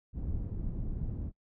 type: low-pass noise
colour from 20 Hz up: pink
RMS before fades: -35 dBFS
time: 0.13-1.32 s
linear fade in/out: 50 ms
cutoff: 170 Hz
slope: 12 dB/octave
effects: noise-tail reverb RT60 0.1 s tail -25 dB re dry

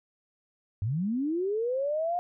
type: linear sweep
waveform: sine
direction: up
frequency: 92.5 to 720 Hz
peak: -26 dBFS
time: 0.82-2.19 s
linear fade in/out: 0 ms
effects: none

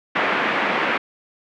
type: band-pass noise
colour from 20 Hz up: white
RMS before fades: -21 dBFS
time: 0.15-0.98 s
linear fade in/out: 10 ms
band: 190 to 2300 Hz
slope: 24 dB/octave
effects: none

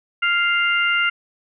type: harmonic tone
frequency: 698 Hz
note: F5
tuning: 1 cent flat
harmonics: 2 / 3 / 4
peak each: -19 / -21 / -22 dBFS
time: 0.22-1.1 s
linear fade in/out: 10 ms
effects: none

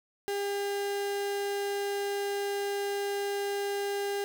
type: tone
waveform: 35% pulse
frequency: 402.2 Hz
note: G4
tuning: 44 cents sharp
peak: -28 dBFS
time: 0.28-4.24 s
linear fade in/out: 0 ms
effects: none

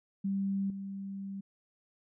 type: tone with level steps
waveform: sine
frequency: 196 Hz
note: G3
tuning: in tune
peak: -29 / -37 dBFS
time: 0.24-1.41 s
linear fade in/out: 10 ms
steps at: 0.7 s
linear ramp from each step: 2 ms
effects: none

